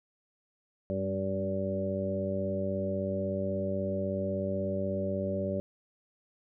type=harmonic tone with a mistuned harmonic; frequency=96.3 Hz; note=G2; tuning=30 cents flat; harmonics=1 / 2 / 3 / 4 / 5 / 6; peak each=-37 / -34 / -42 / -38 / -41 / -33 dBFS; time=0.9-5.6 s; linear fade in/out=0 ms; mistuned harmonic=2; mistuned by=+25 cents; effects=none